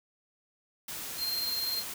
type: noise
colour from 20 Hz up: white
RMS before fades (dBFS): -39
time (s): 0.88-1.94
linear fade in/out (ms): 5
type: tone with tremolo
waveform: square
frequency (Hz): 4186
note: C8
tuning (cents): 0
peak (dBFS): -29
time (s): 1.17-1.84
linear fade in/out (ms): 50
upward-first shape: triangle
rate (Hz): 20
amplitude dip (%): 45
effects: none